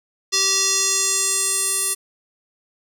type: tone with band-pass filter sweep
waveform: square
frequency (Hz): 387.3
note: G4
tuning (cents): -21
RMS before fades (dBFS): -20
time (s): 0.32-1.95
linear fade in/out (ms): 20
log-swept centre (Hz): 5400 to 10000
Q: 3
effects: none